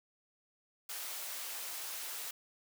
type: high-pass noise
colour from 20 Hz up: white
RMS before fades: -42 dBFS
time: 0.89-2.31 s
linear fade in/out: 5 ms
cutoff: 550 Hz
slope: 12 dB/octave
effects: none